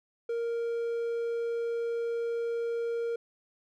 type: tone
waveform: triangle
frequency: 466.2 Hz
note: A#4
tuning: in tune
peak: -27 dBFS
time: 0.29-3.16 s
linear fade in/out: 5 ms
effects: none